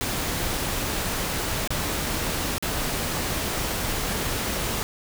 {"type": "noise with dropouts", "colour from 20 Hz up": "pink", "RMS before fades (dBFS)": -27, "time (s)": [0.01, 4.83], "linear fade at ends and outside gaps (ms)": 0, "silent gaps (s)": [[1.675, 1.705], [2.582, 2.625]], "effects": []}